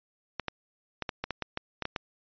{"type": "clicks", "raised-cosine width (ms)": 0.3, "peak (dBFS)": -15, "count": 11, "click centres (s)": [0.397, 0.483, 1.023, 1.092, 1.24, 1.307, 1.423, 1.574, 1.823, 1.854, 1.962], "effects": ["resampled to 11025 Hz"]}